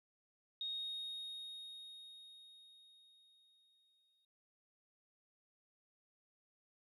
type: tone with exponential decay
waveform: triangle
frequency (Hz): 3729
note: A#7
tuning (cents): 0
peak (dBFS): -35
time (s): 0.61-4.25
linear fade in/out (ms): 2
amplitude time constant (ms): 790
effects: tanh soft clip ceiling -37 dBFS + resampled to 32000 Hz